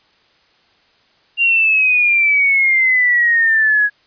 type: exponential sweep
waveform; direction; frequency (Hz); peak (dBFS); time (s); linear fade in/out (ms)
sine; down; 2792 to 1661.2; -10; 1.37-3.9; 50
effects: white hiss -55 dBFS RMS until 4.06 s + resampled to 11025 Hz